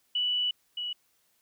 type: tone pair in turn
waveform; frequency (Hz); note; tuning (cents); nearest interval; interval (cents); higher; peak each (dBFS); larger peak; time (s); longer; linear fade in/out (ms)
sine; 2960 / 2938; F#7 / F#7; 0 / -13; unison; 13; first; -25 / -31; first; 0.15-0.51 / 0.77-0.93; first; 5
effects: white hiss -70 dBFS RMS until 1.41 s